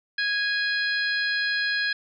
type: harmonic tone with a mistuned harmonic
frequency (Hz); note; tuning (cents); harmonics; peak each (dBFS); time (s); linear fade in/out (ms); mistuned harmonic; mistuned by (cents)
827; G#5; -8; 2 / 3 / 4 / 5 / 6; -24 / -34 / -35 / -31 / -35; 0.18-1.93; 5; 6; +15
effects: none